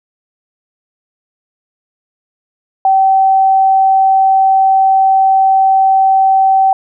sine tone, 770 Hz, G5, 31 cents flat, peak -6 dBFS, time 2.85-6.73 s, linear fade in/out 2 ms, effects none

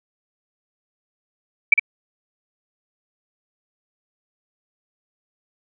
sine tone with echo, 2311 Hz, D7, 28 cents flat, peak -6 dBFS, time 1.72-1.74 s, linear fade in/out 5 ms, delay 56 ms, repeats 1, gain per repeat -6 dB, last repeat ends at 1.796 s, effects none

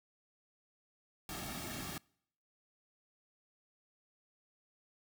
pink noise with comb filter, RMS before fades -43 dBFS, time 1.29-1.98 s, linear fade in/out 2 ms, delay 2 ms, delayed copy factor -0.8, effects noise-tail reverb RT60 0.7 s tail -26 dB re dry

